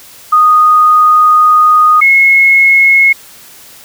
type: tone pair in turn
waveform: sine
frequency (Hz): 1238 / 2173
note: D#6 / C#7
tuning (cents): -9 / -35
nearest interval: minor seventh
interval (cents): 974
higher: second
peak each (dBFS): -3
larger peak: neither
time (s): 0.32-2.01 / 2.01-3.13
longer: first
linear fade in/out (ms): 10
effects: white hiss -36 dBFS RMS until 3.84 s